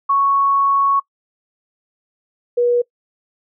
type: tone pair in turn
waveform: sine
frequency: 1108.7 / 482.9 Hz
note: C#6 / B4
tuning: 0 / -39 cents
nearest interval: octave + major second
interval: 1439 cents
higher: first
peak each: -12 / -12 dBFS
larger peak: neither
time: 0.09-1 / 2.57-2.82 s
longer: first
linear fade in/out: 10 ms
effects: noise-tail reverb RT60 0.1 s tail -23 dB re dry